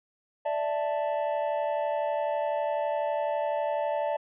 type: chord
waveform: triangle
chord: D suspended second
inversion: none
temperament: equal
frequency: 587.3 / 659.3 / 880 Hz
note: D5 / E5 / A5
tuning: 0 / 0 / 0 cents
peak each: -27 / -30 / -30 dBFS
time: 0.45-4.17 s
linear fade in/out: 10 ms
effects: resampled to 8000 Hz